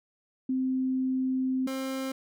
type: tone pair in turn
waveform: sine / 30% pulse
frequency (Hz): 260 / 265.2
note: C4 / C4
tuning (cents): -11 / +23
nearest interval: unison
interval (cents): 34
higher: second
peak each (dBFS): -25 / -28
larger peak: first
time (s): 0.49-1.67 / 1.67-2.12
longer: first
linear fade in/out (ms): 5
effects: none